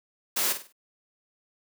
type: noise with echo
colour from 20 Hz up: white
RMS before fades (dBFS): -26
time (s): 0.36-0.53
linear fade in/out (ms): 10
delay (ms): 49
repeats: 4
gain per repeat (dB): -9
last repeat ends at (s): 0.726
effects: high-pass 200 Hz 12 dB/octave